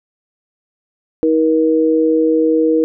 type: tone pair together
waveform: sine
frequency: 318.1 / 476.6 Hz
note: D#4 / A#4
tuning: +38 / +38 cents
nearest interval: perfect fifth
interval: 700 cents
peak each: -13 dBFS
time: 1.23-2.84 s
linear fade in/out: 0 ms
effects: none